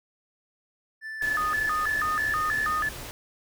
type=tone with pitch glide; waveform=triangle; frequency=1760 to 1802.2 Hz; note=A6 to A6; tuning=0 to +41 cents; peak=-32 dBFS; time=1.01-2.82 s; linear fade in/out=50 ms; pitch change=+41 cents; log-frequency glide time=1.58-2.29 s
type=tone with vibrato; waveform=sine; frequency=1465 Hz; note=F#6; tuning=18 cents flat; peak=-24 dBFS; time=1.21-2.89 s; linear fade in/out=5 ms; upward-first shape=square; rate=3.1 Hz; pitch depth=290 cents each way
type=band-stop noise; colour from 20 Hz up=pink; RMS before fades=-39 dBFS; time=1.22-3.11 s; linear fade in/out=0 ms; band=150 to 210 Hz; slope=96 dB/octave
effects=none